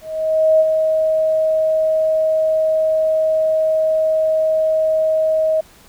sine tone with ADSR envelope, 632 Hz, D#5, 27 cents sharp, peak -8 dBFS, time 0.01-5.61 s, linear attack 590 ms, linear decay 38 ms, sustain -5 dB, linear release 9 ms, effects pink hiss -47 dBFS RMS until 5.88 s

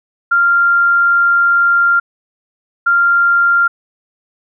sine tone pair in turn, 1391 / 1391 Hz, F6 / F6, -7 / -7 cents, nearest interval unison, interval 0 cents, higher neither, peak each -8 dBFS, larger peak neither, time 0.31-2 / 2.86-3.68 s, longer first, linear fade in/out 10 ms, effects none

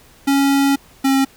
square tone pair in turn, 277.2 / 270.2 Hz, C#4 / C#4, 0 / -44 cents, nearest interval unison, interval 44 cents, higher first, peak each -13 dBFS, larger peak neither, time 0.27-0.76 / 1.04-1.25 s, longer first, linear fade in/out 10 ms, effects pink hiss -48 dBFS RMS until 1.36 s

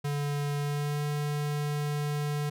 square tone with pitch glide, 144.6 to 147.13 Hz, D3 to D3, -27 to +4 cents, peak -29 dBFS, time 0.04-2.5 s, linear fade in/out 10 ms, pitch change +31 cents, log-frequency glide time 0.58-1.03 s, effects none

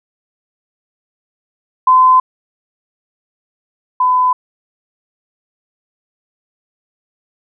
sine tone pair in turn, 1024 / 1007 Hz, C6 / B5, -38 / +33 cents, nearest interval unison, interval 29 cents, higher first, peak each -5 / -9 dBFS, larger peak first, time 1.87-2.2 / 4-4.33 s, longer neither, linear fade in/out 5 ms, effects none

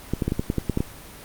clicks, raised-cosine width 3 ms, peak -9 dBFS, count 10, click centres 0.136 / 0.222 / 0.28 / 0.321 / 0.395 / 0.501 / 0.583 / 0.697 / 0.774 / 0.805 s, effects pink hiss -42 dBFS RMS until 1.24 s + Opus 24 kbps

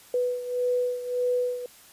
sine beating tone pair, 493.9 / 495.6 Hz, B4 / B4, 0 / +6 cents, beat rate 1.7 Hz, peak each -25 / -30 dBFS, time 0.14-1.66 s, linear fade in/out 2 ms, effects white hiss -52 dBFS RMS until 1.92 s + resampled to 32000 Hz

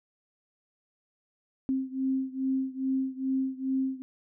sine beating tone pair, 263.7 / 266.1 Hz, C4 / C4, +14 / +29 cents, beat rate 2.4 Hz, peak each -29 / -31 dBFS, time 1.69-4.02 s, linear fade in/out 0 ms, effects none

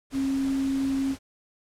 sine tone in noise, 270.6 Hz, C#4, 42 cents flat, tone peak -23 dBFS, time 0.12-1.16 s, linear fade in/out 50 ms, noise pink, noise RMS -41 dBFS, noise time 0.1-1.19 s, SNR +15 dB, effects low-pass 10000 Hz 12 dB/octave

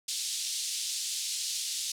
pink band-pass noise, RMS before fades -34 dBFS, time 0.08-1.92 s, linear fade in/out 5 ms, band 3600 to 9500 Hz, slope 24 dB/octave, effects none

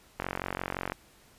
click train, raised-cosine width 0.5 ms, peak -16 dBFS, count 34, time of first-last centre 0.2-0.921 s, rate 45.8 Hz, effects pink hiss -59 dBFS RMS until 1.38 s + resampled to 32000 Hz

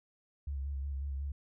sine tone with vibrato, 69.3 Hz, C#2, in tune, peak -34 dBFS, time 0.47-1.32 s, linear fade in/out 5 ms, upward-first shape square, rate 5.5 Hz, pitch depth 38 cents each way, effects none

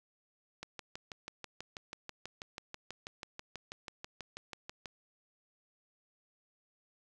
click train, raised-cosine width 0.2 ms, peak -25 dBFS, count 27, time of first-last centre 0.63-4.858 s, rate 6.15 Hz, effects none

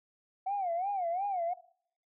sine tone with vibrato, 740 Hz, F#5, in tune, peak -29 dBFS, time 0.46-1.54 s, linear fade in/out 10 ms, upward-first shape sine, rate 2.8 Hz, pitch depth 170 cents each way, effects noise-tail reverb RT60 0.6 s tail -19 dB re dry + tanh soft clip ceiling -25 dBFS

